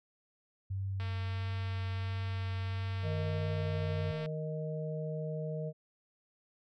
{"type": "tone with vibrato", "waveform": "sine", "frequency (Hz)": 96, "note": "G2", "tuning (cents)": -36, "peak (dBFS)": -33, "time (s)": [0.7, 4.12], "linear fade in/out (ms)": 10, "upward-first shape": "triangle", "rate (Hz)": 1.5, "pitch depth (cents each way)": 21}
{"type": "click train", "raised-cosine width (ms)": 0.3, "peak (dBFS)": -31, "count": 741, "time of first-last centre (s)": [1, 4.26], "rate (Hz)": 227}
{"type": "harmonic tone", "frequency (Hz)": 155.56, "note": "D#3", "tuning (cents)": 0, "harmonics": [1, 3, 4], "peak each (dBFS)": [-36, -41, -42], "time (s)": [3.02, 5.73], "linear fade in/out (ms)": 50}
{"effects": []}